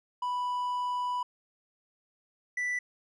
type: tone pair in turn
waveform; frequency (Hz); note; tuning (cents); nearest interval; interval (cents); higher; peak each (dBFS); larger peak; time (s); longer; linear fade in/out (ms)
triangle; 987.8 / 1975.6; B5 / B6; 0 / 0; octave; 1200; second; -27; neither; 0.22-1.23 / 2.57-2.79; first; 5
effects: resampled to 24000 Hz